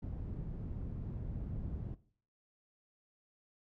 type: low-pass noise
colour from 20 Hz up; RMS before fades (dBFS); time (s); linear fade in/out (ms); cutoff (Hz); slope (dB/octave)
white; -41; 0.02-1.95; 10; 120; 12
effects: noise-tail reverb RT60 0.5 s tail -18 dB re dry